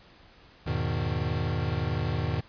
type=chord; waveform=square; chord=E major seventh; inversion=none; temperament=equal; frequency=82.41 / 103.83 / 123.47 / 155.56 Hz; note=E2 / G#2 / B2 / D#3; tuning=0 / 0 / 0 / 0 cents; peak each=-33 dBFS; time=0.66-2.41 s; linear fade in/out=10 ms; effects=pink hiss -55 dBFS RMS until 2.48 s + resampled to 11025 Hz